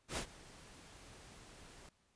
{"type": "noise with ADSR envelope", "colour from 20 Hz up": "pink", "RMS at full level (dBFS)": -37, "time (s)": [0.08, 1.89], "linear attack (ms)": 95, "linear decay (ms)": 82, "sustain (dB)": -20, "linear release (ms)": 3, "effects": ["pink hiss -75 dBFS RMS until 2.15 s", "resampled to 22050 Hz"]}